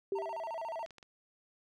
sine tone with exponential decay, 392 Hz, G4, in tune, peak -29 dBFS, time 0.12-0.49 s, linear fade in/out 2 ms, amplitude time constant 79 ms
triangle tone with vibrato, 773 Hz, G5, 24 cents flat, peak -35 dBFS, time 0.15-0.86 s, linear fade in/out 10 ms, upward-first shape square, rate 14 Hz, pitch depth 290 cents each way
clicks, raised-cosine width 0.2 ms, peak -35 dBFS, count 4, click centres 0.862 / 0.907 / 0.983 / 1.028 s
effects none

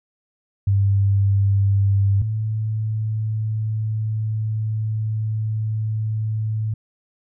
sine tone pair in turn, 99.2 / 109.02 Hz, G2 / A2, +21 / -15 cents, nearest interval major second, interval 164 cents, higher second, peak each -14 / -20 dBFS, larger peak first, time 0.67-2.22 / 2.22-6.74 s, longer second, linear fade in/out 5 ms, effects none

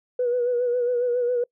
sine tone with vibrato, 488.5 Hz, B4, 19 cents flat, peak -19 dBFS, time 0.19-1.44 s, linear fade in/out 5 ms, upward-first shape sine, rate 7.3 Hz, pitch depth 42 cents each way, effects noise-tail reverb RT60 0.1 s tail -26 dB re dry + tanh soft clip ceiling -15 dBFS

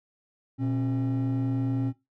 triangle tone pair together, 120.27 / 270 Hz, B2 / C#4, -45 / -45 cents, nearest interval octave + major second, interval 1400 cents, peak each -24 dBFS, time 0.58-1.93 s, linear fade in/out 50 ms, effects noise-tail reverb RT60 0.2 s tail -17 dB re dry + tanh soft clip ceiling -20 dBFS

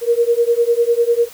sine beating tone pair, 466.2 / 476.2 Hz, A#4 / A#4, 0 / +37 cents, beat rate 10 Hz, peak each -15 dBFS, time 0.01-1.29 s, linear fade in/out 50 ms, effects white hiss -40 dBFS RMS until 1.33 s

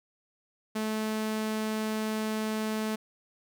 sawtooth tone, 217.2 Hz, A3, 22 cents flat, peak -25 dBFS, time 0.75-2.96 s, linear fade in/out 10 ms, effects none

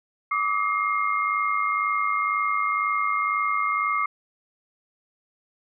sine tone cluster, 1161 / 1263 / 2129 Hz, D6 / D#6 / C7, -20 / +26 / +30 cents, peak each -24 / -27 / -27 dBFS, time 0.31-4.06 s, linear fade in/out 5 ms, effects none

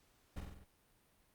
brown noise with echo, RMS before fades -42 dBFS, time 0.36-0.41 s, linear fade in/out 10 ms, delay 47 ms, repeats 5, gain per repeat -3 dB, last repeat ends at 0.645 s, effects pink hiss -72 dBFS RMS until 1.34 s + Opus 48 kbps

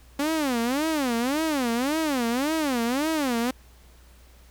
sawtooth tone with vibrato, 272.5 Hz, C#4, 29 cents flat, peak -19 dBFS, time 0.19-3.51 s, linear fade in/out 5 ms, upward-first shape sine, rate 1.8 Hz, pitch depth 290 cents each way, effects added 60 Hz sine -50 dBFS peak until 4.5 s + pink hiss -57 dBFS RMS until 4.5 s

